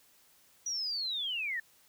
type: linear sweep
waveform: sine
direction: down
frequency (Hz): 5860 to 1760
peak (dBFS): -32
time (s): 0.66-1.6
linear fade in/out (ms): 5
effects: white hiss -64 dBFS RMS until 1.88 s